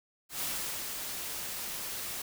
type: noise with ADSR envelope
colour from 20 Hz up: white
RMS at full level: -34 dBFS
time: 0.29-2.22 s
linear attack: 120 ms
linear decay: 430 ms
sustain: -4 dB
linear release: 4 ms
effects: none